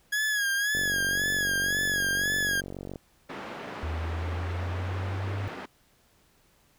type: tone with vibrato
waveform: 40% pulse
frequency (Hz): 1661.2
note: G#6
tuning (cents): 0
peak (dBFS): -24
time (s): 0.12-2.61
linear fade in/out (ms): 10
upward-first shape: sine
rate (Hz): 1.9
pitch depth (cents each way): 71
type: click train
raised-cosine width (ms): 2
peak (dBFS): -24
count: 105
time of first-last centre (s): 0.75-2.958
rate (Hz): 47.1
type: band-pass noise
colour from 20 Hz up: pink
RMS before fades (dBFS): -39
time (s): 3.29-5.66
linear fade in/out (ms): 10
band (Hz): 230 to 2100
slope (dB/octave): 12
type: linear sweep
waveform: sine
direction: up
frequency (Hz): 78.3 to 100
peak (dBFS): -29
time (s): 3.83-5.48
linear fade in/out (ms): 0
effects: pink hiss -64 dBFS RMS until 6.78 s